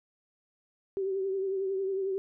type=tone with vibrato; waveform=sine; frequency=385.8 Hz; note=G4; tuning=28 cents flat; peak=-28 dBFS; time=0.97-2.18 s; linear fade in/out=0 ms; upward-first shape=triangle; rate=11 Hz; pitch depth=50 cents each way; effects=none